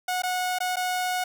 sawtooth tone with dropouts, 731 Hz, F#5, 21 cents flat, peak -21 dBFS, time 0.08-1.24 s, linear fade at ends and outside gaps 5 ms, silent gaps 0.221-0.234 / 0.587-0.603 / 0.759-0.767 s, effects none

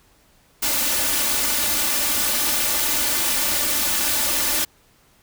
white noise with comb filter, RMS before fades -21 dBFS, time 0.62-4.65 s, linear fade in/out 10 ms, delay 3.4 ms, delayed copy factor +0.75, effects pink hiss -57 dBFS RMS until 5.22 s

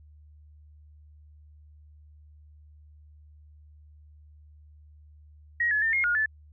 sine tone with pitch steps, 1892 / 1707 / 1803 / 2141 / 1432 / 1743 Hz, A#6 / G#6 / A6 / C7 / F6 / A6, +25 / +47 / +42 / +39 / +43 / -17 cents, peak -22 dBFS, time 5.6-6.26 s, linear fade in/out 5 ms, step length 110 ms, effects added 75 Hz sine -50 dBFS peak until 6.52 s

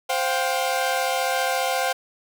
sawtooth chord, C suspended fourth, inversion none, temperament equal with one note detuned, 523.3 / 709.4 / 784 Hz, C5 / F5 / G5, 0 / +27 / 0 cents, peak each -22 dBFS, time 0.09-1.93 s, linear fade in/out 10 ms, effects none

